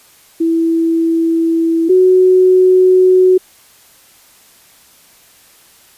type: tone pair in turn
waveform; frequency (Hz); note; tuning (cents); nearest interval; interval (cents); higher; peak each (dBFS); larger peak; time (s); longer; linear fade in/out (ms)
sine; 329.5 / 369.9; E4 / F#4; -1 / 0; major second; 201; second; -10 / -5; second; 0.4-1.89 / 1.89-3.38; neither; 10
effects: white hiss -46 dBFS RMS until 5.97 s + resampled to 32000 Hz